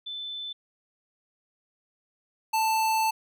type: tone pair in turn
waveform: sine / square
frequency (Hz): 3520 / 883.1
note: A7 / A5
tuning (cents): 0 / +6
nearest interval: 2 octaves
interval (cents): 2394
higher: first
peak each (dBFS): -33 / -23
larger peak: second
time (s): 0.06-0.53 / 2.53-3.11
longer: second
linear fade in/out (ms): 10
effects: none